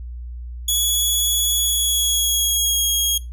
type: tone with pitch glide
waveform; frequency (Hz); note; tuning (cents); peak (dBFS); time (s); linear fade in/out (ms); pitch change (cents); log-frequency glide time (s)
15% pulse; 3379 to 3279; G#7 to G#7; +29 to -23; -10; 0.68-3.18; 5; -52; 1.57-2.89
effects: noise-tail reverb RT60 0.2 s tail -19 dB re dry + added 60 Hz sine -29 dBFS peak until 3.32 s